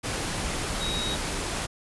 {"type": "tone in noise", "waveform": "sine", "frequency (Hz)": 3801, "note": "A#7", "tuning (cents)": 33, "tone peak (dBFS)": -30, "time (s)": [0.8, 1.16], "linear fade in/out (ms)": 20, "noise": "pink", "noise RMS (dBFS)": -30, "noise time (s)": [0.03, 1.67], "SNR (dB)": -3, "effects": ["resampled to 24000 Hz"]}